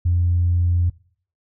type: tone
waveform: sine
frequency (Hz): 87.31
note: F2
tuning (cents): 0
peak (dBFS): -14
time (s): 0.05-0.9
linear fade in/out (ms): 10
effects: noise-tail reverb RT60 0.5 s tail -21 dB re dry + tanh soft clip ceiling -10 dBFS